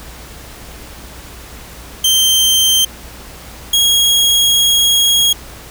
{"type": "tone pair in turn", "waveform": "sawtooth", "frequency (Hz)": [3136, 3292], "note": ["G7", "G#7"], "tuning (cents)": [0, -16], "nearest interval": "minor second", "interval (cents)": 84, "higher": "second", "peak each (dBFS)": -6, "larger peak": "neither", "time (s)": [[2.04, 2.85], [3.73, 5.33]], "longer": "second", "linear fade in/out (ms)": 5, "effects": ["added 60 Hz sine -37 dBFS peak until 5.7 s", "pink hiss -35 dBFS RMS until 5.7 s"]}